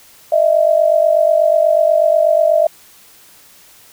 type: tone pair together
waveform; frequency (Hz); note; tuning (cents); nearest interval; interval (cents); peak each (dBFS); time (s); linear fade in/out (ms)
sine; 616.8 / 665; D#5 / E5; -15 / +15; minor second; 130; -12; 0.32-2.67; 5
effects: white hiss -45 dBFS RMS until 3.92 s